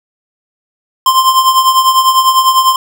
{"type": "tone with tremolo", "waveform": "square", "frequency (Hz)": 1046.5, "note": "C6", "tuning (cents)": 0, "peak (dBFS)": -4, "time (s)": [1.06, 2.76], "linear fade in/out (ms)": 2, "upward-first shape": "triangle", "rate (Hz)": 10, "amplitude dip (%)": 70, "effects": []}